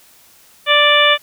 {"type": "harmonic tone", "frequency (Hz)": 587.3, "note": "D5", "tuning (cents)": 0, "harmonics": [1, 2, 3, 4, 5, 6], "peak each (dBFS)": [-16, -16, -16, -16, -16, -16], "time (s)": [0.66, 1.18], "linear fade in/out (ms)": 50, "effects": ["white hiss -48 dBFS RMS until 1.22 s"]}